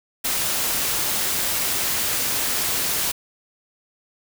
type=noise; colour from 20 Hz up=white; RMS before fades=-23 dBFS; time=0.24-3.12 s; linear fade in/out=10 ms; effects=none